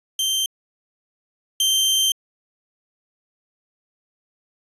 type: tone pair in turn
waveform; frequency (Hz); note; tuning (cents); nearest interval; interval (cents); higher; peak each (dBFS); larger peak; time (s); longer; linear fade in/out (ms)
sawtooth; 3136 / 3136; G7 / G7; 0 / 0; unison; 0; neither; -16 / -13; second; 0.19-0.46 / 1.6-2.12; second; 2
effects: resampled to 32000 Hz